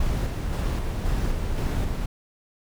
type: noise with tremolo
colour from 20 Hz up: brown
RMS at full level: -24 dBFS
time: 0-2.06 s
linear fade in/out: 5 ms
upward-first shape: square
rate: 1.9 Hz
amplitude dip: 30%
effects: none